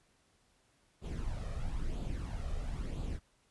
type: noise with flanger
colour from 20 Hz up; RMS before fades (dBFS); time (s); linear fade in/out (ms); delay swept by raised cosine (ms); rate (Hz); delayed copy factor
brown; -37; 1.01-3.2; 50; 0.26 to 1.66; 1; +0.6
effects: pink hiss -71 dBFS RMS until 3.5 s + resampled to 24000 Hz